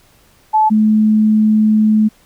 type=tone pair in turn; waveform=sine; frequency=866 / 215.4 Hz; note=A5 / A3; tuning=-28 / -37 cents; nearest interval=2 octaves; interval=2409 cents; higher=first; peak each=-8 dBFS; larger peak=neither; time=0.53-0.7 / 0.7-2.09 s; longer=second; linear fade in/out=20 ms; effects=pink hiss -51 dBFS RMS until 2.25 s